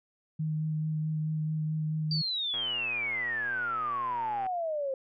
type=tone with vibrato; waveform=sine; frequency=155.5 Hz; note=D#3; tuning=1 cent flat; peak=-28 dBFS; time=0.39-2.22 s; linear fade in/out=10 ms; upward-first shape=sine; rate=4.6 Hz; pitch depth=13 cents each way
type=exponential sweep; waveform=sine; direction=down; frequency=4699 to 523.3 Hz; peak=-29 dBFS; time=2.11-4.94 s; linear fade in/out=2 ms
type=click train; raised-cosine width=0.5 ms; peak=-29 dBFS; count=232; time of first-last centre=2.54-4.465 s; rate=120 Hz
effects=none